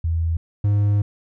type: tone pair in turn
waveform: sine / triangle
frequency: 82.41 / 102.64 Hz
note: E2 / G#2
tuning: 0 / -20 cents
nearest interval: major third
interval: 380 cents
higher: second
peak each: -18 / -13 dBFS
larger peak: second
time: 0.04-0.37 / 0.64-1.02 s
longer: second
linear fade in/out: 5 ms
effects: none